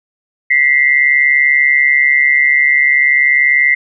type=tone pair together; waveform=sine; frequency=1952.6 / 2093 Hz; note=B6 / C7; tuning=-20 / 0 cents; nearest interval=minor second; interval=120 cents; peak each=-11 / -10 dBFS; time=0.5-3.75 s; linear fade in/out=10 ms; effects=none